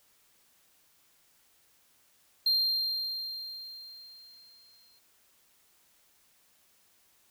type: tone with exponential decay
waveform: triangle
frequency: 4186 Hz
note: C8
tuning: in tune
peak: -21 dBFS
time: 2.46-4.99 s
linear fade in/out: 5 ms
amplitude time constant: 550 ms
effects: white hiss -66 dBFS RMS until 7.3 s